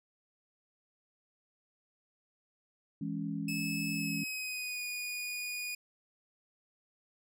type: chord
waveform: sine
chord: C# minor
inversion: first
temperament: equal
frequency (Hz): 164.81 / 207.7 / 277.2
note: E3 / G#3 / C#4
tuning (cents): 0 / 0 / 0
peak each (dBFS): -38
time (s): 3.01-4.24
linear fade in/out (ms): 5
type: tone with pitch glide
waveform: sawtooth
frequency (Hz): 2600 to 2458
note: E7 to D#7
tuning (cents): -24 to -22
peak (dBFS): -33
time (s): 3.48-5.75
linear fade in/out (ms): 5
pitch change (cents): -98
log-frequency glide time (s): 3.93-4.83
effects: none